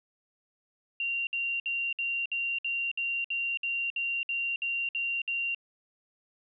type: tone bursts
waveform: sine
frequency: 2765 Hz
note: F7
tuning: 18 cents flat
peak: -28 dBFS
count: 14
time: 1-5.547 s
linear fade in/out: 2 ms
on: 270 ms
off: 59 ms
effects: none